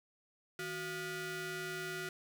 sawtooth ring-modulated tone, 530 Hz, C5, 22 cents sharp, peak -32 dBFS, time 0.59-2.09 s, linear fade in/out 2 ms, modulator 901 Hz, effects none

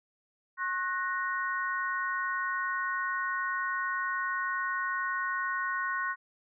sine chord, F# major, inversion second, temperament equal with one note detuned, 1082.2 / 1480 / 1864.7 Hz, C#6 / F#6 / A#6, -42 / 0 / 0 cents, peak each -33 / -33 / -35 dBFS, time 0.57-6.16 s, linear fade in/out 50 ms, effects none

